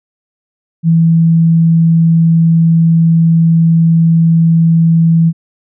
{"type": "tone", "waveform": "sine", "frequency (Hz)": 164.81, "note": "E3", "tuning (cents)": 0, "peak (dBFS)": -5, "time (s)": [0.83, 5.33], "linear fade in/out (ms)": 50, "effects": []}